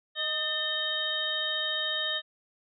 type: harmonic tone with a mistuned harmonic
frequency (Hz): 622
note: D#5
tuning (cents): -1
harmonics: 1 / 2 / 3 / 5 / 6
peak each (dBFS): -39 / -42 / -34 / -33 / -31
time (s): 0.15-2.22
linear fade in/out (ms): 50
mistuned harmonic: 3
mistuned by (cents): -67
effects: none